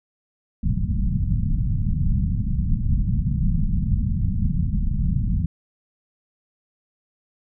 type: low-pass noise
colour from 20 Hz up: pink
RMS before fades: -21 dBFS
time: 0.63-5.46 s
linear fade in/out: 5 ms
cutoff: 210 Hz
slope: 48 dB/octave
effects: none